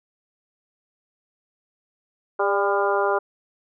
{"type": "harmonic tone with a mistuned harmonic", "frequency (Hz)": 200.8, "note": "G3", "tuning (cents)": 42, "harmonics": [2, 3, 4, 5, 6, 7], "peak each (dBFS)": [-23, -25, -26, -27, -28, -28], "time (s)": [2.39, 3.19], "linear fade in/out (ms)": 10, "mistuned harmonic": 3, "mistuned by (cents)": -35, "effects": []}